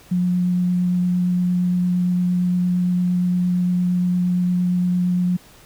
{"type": "tone with vibrato", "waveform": "sine", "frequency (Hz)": 179, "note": "F3", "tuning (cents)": 43, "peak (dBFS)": -16, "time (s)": [0.11, 5.37], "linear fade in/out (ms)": 10, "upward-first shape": "triangle", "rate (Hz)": 8.7, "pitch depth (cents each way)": 10, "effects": ["pink hiss -48 dBFS RMS until 5.65 s"]}